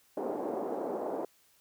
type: band-pass noise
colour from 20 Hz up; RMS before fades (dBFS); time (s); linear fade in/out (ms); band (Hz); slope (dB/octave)
white; -35; 0.17-1.25; 5; 260 to 690; 24
effects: white hiss -66 dBFS RMS until 1.6 s